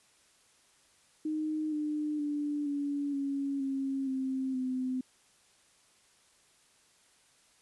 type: tone with pitch steps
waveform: sine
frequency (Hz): 309.2 / 301.1 / 293.2 / 285.5 / 278 / 270.7 / 263.6 / 256.7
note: D#4 / D4 / D4 / D4 / C#4 / C#4 / C4 / C4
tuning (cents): -11 / +43 / -3 / -49 / +5 / -41 / +13 / -33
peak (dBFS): -30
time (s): 1.25-5.01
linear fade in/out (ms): 5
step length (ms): 470
effects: white hiss -65 dBFS RMS until 7.61 s + resampled to 24000 Hz